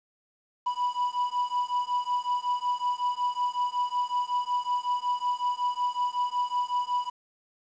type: beating tone pair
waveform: triangle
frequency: 981 / 986.4 Hz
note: B5 / B5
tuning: -12 / -2 cents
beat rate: 5.4 Hz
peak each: -27 dBFS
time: 0.66-7.1 s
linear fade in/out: 10 ms
effects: resampled to 16000 Hz + 9-bit